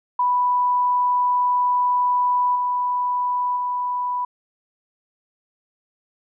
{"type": "tone with level steps", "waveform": "sine", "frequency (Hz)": 987.8, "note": "B5", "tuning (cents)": 0, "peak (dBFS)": [-16, -19, -21], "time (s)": [0.19, 4.25], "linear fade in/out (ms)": 5, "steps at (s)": [2.55, 3.56], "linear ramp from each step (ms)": 10, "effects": []}